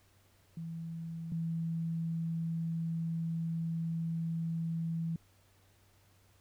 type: tone pair in turn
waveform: sine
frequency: 164.81 / 164.81 Hz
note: E3 / E3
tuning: 0 / 0 cents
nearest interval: unison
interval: 0 cents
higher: neither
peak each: -38 / -32 dBFS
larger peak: second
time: 0.57-1.32 / 1.32-5.16 s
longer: second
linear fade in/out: 2 ms
effects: added 96 Hz sine -66 dBFS peak until 6.4 s + pink hiss -68 dBFS RMS until 6.4 s